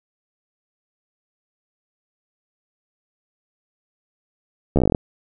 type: slowing click train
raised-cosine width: 2 ms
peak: -4 dBFS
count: 11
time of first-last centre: 4.76-4.948 s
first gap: 13 ms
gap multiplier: 1.08
effects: none